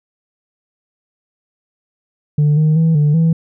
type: tone with pitch steps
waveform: sine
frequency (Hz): 148.5 / 154.8 / 162.5 / 148.3 / 163.6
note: D3 / D#3 / E3 / D3 / E3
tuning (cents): +20 / -9 / -24 / +17 / -13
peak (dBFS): -7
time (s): 2.38-3.33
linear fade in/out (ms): 5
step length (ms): 190
effects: tanh soft clip ceiling -8 dBFS